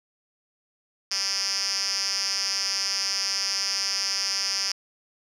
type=tone with band-pass filter; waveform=5% pulse; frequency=196.1 Hz; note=G3; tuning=1 cent sharp; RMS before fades=-27 dBFS; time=1.11-4.72 s; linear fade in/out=2 ms; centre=5000 Hz; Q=6.5; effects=none